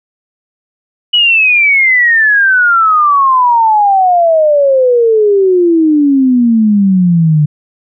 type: exponential sweep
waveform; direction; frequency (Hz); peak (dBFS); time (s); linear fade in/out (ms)
sine; down; 2960 to 146.83; -5; 1.13-7.46; 10
effects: none